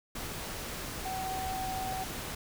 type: tone in noise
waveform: sine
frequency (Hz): 757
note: F#5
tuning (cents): +39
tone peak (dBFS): -34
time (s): 1.05-2.04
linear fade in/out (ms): 5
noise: pink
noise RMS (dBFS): -39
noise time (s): 0.15-2.35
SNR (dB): +2
effects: none